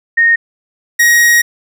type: tone pair in turn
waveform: sine / 45% pulse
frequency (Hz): 1851 / 1887.7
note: A#6 / A#6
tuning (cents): -13 / +21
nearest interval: unison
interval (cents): 34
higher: second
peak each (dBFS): -6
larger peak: neither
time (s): 0.17-0.36 / 0.99-1.42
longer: second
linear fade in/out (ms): 10
effects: none